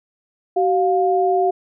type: tone pair together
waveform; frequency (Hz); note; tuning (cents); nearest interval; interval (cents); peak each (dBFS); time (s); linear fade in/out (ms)
sine; 379.3 / 705.8; F#4 / F5; +43 / +18; major seventh; 1075; -17; 0.56-1.51; 10
effects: none